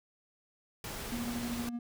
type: noise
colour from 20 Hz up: pink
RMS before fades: -41 dBFS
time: 0.84-1.69 s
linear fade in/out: 2 ms
type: tone with tremolo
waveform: triangle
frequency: 237.9 Hz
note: A#3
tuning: 35 cents sharp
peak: -31 dBFS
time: 1.12-1.79 s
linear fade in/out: 2 ms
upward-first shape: sine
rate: 13 Hz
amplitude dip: 50%
effects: none